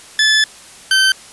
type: tone pair in turn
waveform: 20% pulse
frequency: 1733 / 1543.9 Hz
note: A6 / G6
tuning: -27 / -27 cents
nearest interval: major second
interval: 200 cents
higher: first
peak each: -5 dBFS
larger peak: neither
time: 0.19-0.44 / 0.91-1.12 s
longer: first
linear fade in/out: 2 ms
effects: white hiss -39 dBFS RMS until 1.32 s + resampled to 24000 Hz